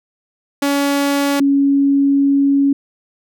sawtooth / sine tone pair in turn, 282.2 / 278.6 Hz, C#4 / C#4, +31 / +9 cents, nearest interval unison, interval 22 cents, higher first, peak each -10 dBFS, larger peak neither, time 0.62-1.4 / 1.4-2.73 s, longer second, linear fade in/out 5 ms, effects none

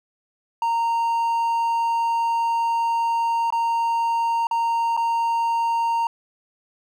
triangle tone with dropouts, 925 Hz, A#5, 14 cents flat, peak -17 dBFS, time 0.62-6.07 s, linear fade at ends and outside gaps 2 ms, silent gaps 3.504-3.524 / 4.47-4.511 / 4.967-4.974 s, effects none

